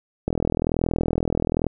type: click train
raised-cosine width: 2 ms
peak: -8 dBFS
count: 58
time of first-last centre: 0.28-1.667 s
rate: 41.1 Hz
effects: none